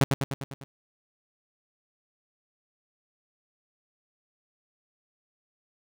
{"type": "tone with echo", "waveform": "sawtooth", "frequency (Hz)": 137.5, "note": "C#3", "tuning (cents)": -14, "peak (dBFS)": -13, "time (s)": [0.01, 0.04], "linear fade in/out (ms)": 0, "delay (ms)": 100, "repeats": 6, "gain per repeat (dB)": -4, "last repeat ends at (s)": 0.64, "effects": []}